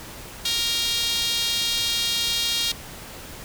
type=tone with high-pass filter; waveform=sawtooth; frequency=466.2 Hz; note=A#4; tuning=in tune; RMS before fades=-24 dBFS; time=0.45-2.72 s; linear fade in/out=5 ms; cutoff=3600 Hz; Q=3.1; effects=pink hiss -39 dBFS RMS until 3.44 s